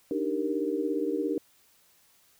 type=chord; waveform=sine; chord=Eb major seventh; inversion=third; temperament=equal; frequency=293.7 / 311.1 / 392 / 466.2 Hz; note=D4 / Eb4 / G4 / Bb4; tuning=0 / 0 / 0 / 0 cents; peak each=-32 dBFS; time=0.11-1.38 s; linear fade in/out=2 ms; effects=white hiss -63 dBFS RMS until 2.39 s